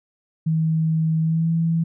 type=tone with pitch glide; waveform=sine; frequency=160 to 164.88 Hz; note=D#3 to E3; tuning=+49 to +1 cents; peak=-17 dBFS; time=0.46-1.84 s; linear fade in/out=10 ms; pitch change=+52 cents; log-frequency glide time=1.21-1.5 s; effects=none